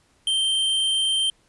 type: tone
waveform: square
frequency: 3136 Hz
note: G7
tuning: in tune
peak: -20 dBFS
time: 0.27-1.3 s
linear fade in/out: 2 ms
effects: pink hiss -62 dBFS RMS until 1.48 s + resampled to 24000 Hz